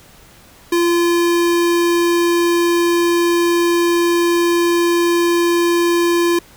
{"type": "tone", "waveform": "square", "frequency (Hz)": 343.7, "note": "F4", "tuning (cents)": -28, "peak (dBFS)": -13, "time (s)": [0.72, 6.39], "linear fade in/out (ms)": 5, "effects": ["pink hiss -45 dBFS RMS until 6.56 s"]}